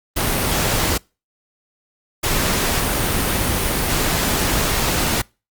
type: noise bursts at uneven times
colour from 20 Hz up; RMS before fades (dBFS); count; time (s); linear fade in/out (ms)
pink; -19; 2; 0.16-0.98 / 2.23-5.22; 10
effects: noise-tail reverb RT60 0.3 s tail -26 dB re dry + Opus 32 kbps